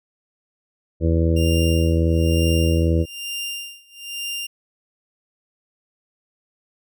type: harmonic tone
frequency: 82.41 Hz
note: E2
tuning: in tune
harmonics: 1 / 2 / 3 / 4 / 5 / 6 / 7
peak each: -17 / -23 / -29 / -23 / -31 / -26 / -31 dBFS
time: 1-3.06 s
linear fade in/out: 50 ms
type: tone with tremolo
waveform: sawtooth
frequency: 2794 Hz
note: F7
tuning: in tune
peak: -22 dBFS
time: 1.36-4.47 s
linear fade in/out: 10 ms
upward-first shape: sine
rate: 1.1 Hz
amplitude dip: 95%
effects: none